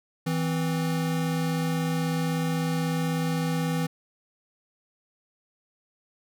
square tone pair together, 163.7 / 259.9 Hz, E3 / C4, -12 / -11 cents, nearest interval minor sixth, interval 801 cents, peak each -26 / -32 dBFS, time 0.26-3.87 s, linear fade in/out 10 ms, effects none

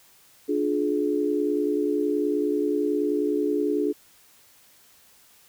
sine chord, D diminished, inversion none, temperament just, 293.7 / 352.4 / 422.9 Hz, D4 / F4 / Ab4, 0 / +16 / +31 cents, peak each -25 / -28 / -25 dBFS, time 0.48-3.93 s, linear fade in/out 20 ms, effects white hiss -56 dBFS RMS until 5.48 s

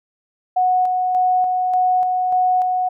sine tone with tremolo, 735 Hz, F#5, 12 cents flat, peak -13 dBFS, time 0.56-2.89 s, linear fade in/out 10 ms, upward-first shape square, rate 1.7 Hz, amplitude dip 30%, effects none

